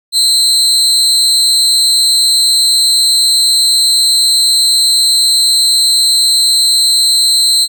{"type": "tone with amplitude modulation", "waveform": "35% pulse", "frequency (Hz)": 4084, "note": "C8", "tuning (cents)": -43, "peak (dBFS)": -3, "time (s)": [0.12, 7.68], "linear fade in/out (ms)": 50, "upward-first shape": "sine", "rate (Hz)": 264, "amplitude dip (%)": 65, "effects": []}